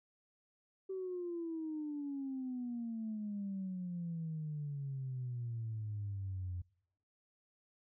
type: exponential sweep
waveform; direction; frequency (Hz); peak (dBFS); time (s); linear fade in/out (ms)
sine; down; 384.8 to 87.9; -37; 0.89-6.62; 10
effects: noise-tail reverb RT60 0.8 s tail -25 dB re dry + tanh soft clip ceiling -33 dBFS

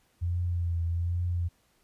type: tone with vibrato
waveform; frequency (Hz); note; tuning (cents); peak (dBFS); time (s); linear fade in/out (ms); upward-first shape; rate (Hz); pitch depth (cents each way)
sine; 86.1; F2; -24; -26; 0.21-1.49; 20; triangle; 1.2; 45
effects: pink hiss -68 dBFS RMS until 1.83 s + resampled to 32000 Hz

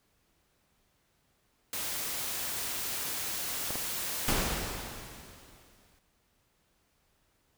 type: noise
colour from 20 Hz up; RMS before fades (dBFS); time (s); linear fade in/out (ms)
white; -35; 1.73-4.32; 2
type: clicks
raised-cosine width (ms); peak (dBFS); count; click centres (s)
1; -22; 2; 3.706 / 3.756
type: noise with exponential decay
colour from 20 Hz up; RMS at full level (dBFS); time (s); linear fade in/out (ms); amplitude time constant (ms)
pink; -27; 4.28-5.99; 2; 370
effects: pink hiss -72 dBFS RMS until 7.57 s

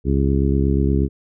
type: harmonic tone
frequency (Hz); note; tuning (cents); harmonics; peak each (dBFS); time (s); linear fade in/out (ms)
68.4; C#2; -23; 1 / 2 / 3 / 4 / 5 / 6; -18 / -21 / -23 / -24 / -25 / -26; 0.04-1.09; 50
effects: none

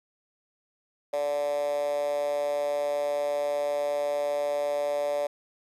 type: tone with high-pass filter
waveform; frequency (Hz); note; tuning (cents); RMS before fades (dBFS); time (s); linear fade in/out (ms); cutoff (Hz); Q
10% pulse; 145.3; D3; -18; -28; 1.13-5.27; 5; 570; 7.8
effects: resampled to 32000 Hz

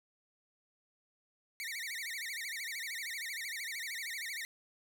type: tone with vibrato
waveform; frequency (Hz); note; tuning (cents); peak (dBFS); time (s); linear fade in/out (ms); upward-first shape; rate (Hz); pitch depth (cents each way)
sawtooth; 2037; C7; -47; -35; 1.6-4.45; 0; sine; 13; 220
effects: none

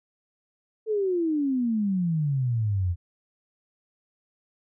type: exponential sweep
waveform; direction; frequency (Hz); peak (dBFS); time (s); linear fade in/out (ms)
sine; down; 447.5 to 84.2; -22; 0.86-2.96; 50
effects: none

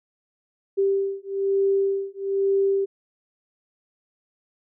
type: beating tone pair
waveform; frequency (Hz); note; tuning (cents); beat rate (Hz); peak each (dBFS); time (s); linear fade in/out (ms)
sine; 392 / 393.1; G4 / G4; 0 / +5; 1.1; -23; 0.77-2.86; 20
effects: none

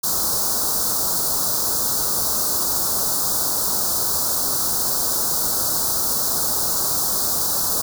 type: band-stop noise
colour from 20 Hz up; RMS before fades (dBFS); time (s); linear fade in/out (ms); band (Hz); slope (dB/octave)
white; -21; 0.03-7.82; 10; 1400 to 4200; 48
effects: none

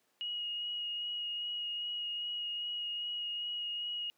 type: tone with vibrato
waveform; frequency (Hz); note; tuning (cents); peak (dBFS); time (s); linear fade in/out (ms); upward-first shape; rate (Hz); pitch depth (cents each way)
sine; 2885; F#7; -44; -35; 0.21-4.1; 0; sine; 2.5; 12
effects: pink hiss -74 dBFS RMS until 4.17 s + high-pass 300 Hz 12 dB/octave

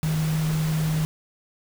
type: tone in noise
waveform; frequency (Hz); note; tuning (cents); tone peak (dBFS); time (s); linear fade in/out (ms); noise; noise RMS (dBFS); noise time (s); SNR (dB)
sine; 156.7; D#3; +13; -21; 0.03-1.05; 0; pink; -34; 0.03-1.05; +10
effects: none

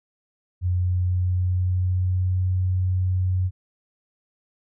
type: tone with pitch glide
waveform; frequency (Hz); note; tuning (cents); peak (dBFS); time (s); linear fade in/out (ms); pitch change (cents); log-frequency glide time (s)
sine; 90.2 to 92.15; F#2 to F#2; -44 to -7; -19; 0.61-3.51; 50; +37; 0.82-2.46
effects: none

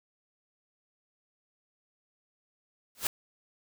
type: noise with exponential growth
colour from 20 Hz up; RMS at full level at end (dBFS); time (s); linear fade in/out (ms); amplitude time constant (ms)
white; -24; 2.95-3.07; 1; 24
effects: none

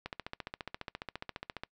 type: click train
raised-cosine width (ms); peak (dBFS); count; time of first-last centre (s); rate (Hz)
0.3; -22; 24; 0.06-1.635; 14.6
effects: noise-tail reverb RT60 0.1 s tail -24 dB re dry

